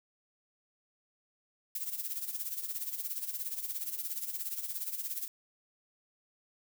violet noise with tremolo, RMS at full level -35 dBFS, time 1.75-5.28 s, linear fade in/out 2 ms, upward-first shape sine, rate 17 Hz, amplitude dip 70%, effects none

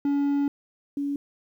triangle / sine tone pair in turn, 283.5 / 283.5 Hz, C#4 / C#4, +39 / +39 cents, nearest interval unison, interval 0 cents, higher neither, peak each -19 / -25 dBFS, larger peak first, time 0.05-0.48 / 0.97-1.16 s, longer first, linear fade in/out 2 ms, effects 10-bit

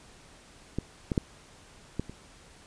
clicks, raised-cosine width 3 ms, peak -16 / -15 / -11 / -16 / -28 dBFS, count 5, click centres 0.786 / 1.118 / 1.178 / 1.996 / 2.096 s, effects pink hiss -54 dBFS RMS until 2.66 s + resampled to 22050 Hz

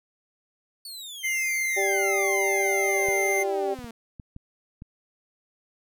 sawtooth exponential sweep, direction down, 4519 to 224.7 Hz, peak -34 dBFS, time 0.85-3.91 s, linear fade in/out 2 ms
square tone, 2093 Hz, C7, in tune, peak -25 dBFS, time 1.23-3.44 s, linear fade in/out 20 ms
harmonic tone, 196 Hz, G3, in tune, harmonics 2 / 3 / 4, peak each -26 / -30 / -30 dBFS, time 1.76-3.75 s, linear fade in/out 20 ms
clicks, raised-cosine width 5 ms, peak -28 dBFS, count 6, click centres 3.086 / 3.79 / 3.844 / 4.198 / 4.364 / 4.821 s
effects none

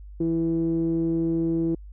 sawtooth tone with low-pass filter, 164.81 Hz, E3, in tune, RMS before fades -24 dBFS, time 0.2-1.75 s, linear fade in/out 5 ms, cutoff 360 Hz, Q 8.3, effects added 50 Hz sine -39 dBFS peak until 1.92 s

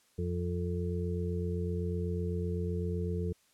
harmonic tone, 87.9 Hz, F2, 12 cents sharp, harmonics 1 / 2 / 4 / 5, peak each -33 / -36 / -42 / -38 dBFS, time 0.18-3.33 s, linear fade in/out 10 ms, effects white hiss -68 dBFS RMS until 3.53 s + low-pass 11000 Hz 12 dB/octave

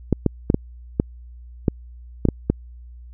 clicks, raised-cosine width 3 ms, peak -3 dBFS, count 9, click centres 0.127 / 0.263 / 0.501 / 0.544 / 0.999 / 1.682 / 2.253 / 2.287 / 2.5 s, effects added 60 Hz sine -38 dBFS peak until 3.13 s

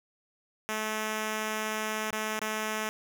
5% pulse tone with dropouts, 216.5 Hz, A3, 28 cents flat, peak -19 dBFS, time 0.69-2.89 s, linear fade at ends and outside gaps 0 ms, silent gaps 2.107-2.127 / 2.393-2.416 s, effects none

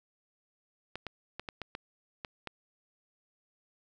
clicks, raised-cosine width 0.3 ms, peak -22 dBFS, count 8, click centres 0.956 / 1.067 / 1.396 / 1.488 / 1.617 / 1.751 / 2.248 / 2.473 s, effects none

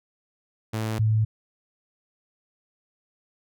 sawtooth / sine tone pair in turn, 110 / 109.24 Hz, A2 / A2, 0 / -12 cents, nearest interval unison, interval 12 cents, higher first, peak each -22 / -18 dBFS, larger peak second, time 0.73-0.99 / 0.99-1.25 s, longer neither, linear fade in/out 10 ms, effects none

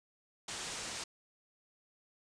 white low-pass noise, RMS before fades -42 dBFS, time 0.48-1.04 s, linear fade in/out 5 ms, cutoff 8400 Hz, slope 24 dB/octave, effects resampled to 22050 Hz

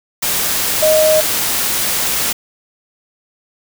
sine tone in noise, 622.3 Hz, D#5, in tune, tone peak -9 dBFS, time 0.82-1.21 s, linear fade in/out 10 ms, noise white, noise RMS -17 dBFS, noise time 0.22-2.33 s, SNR +5 dB, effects none

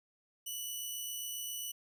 10% pulse tone with amplitude modulation, 2960 Hz, F#7, in tune, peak -29 dBFS, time 0.46-1.72 s, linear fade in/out 10 ms, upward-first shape sine, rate 67.4 Hz, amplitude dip 25%, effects none

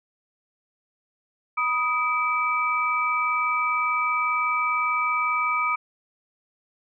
sine tone cluster, 974 / 1249 / 2313 Hz, B5 / D#6 / D7, -24 / +6 / -27 cents, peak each -30 / -23 / -26 dBFS, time 1.57-5.76 s, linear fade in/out 10 ms, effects none

